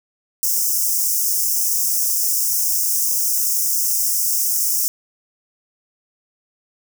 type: high-pass noise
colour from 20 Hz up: white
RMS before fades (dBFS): -19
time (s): 0.43-4.88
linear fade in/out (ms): 0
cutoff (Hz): 5200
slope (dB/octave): 96
effects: none